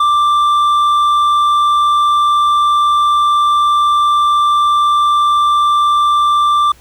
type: tone with hard clipping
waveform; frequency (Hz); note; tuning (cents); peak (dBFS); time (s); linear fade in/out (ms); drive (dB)
sine; 1179; D6; +6; -10; 0-6.72; 5; 5
effects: added 60 Hz sine -44 dBFS peak until 6.8 s + pink hiss -46 dBFS RMS until 6.8 s